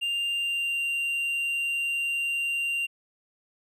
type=tone with pitch glide; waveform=triangle; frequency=2794 to 2775 Hz; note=F7 to F7; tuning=0 to -12 cents; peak=-24 dBFS; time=0.01-2.87 s; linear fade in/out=20 ms; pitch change=-12 cents; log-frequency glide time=0.27-0.82 s; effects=none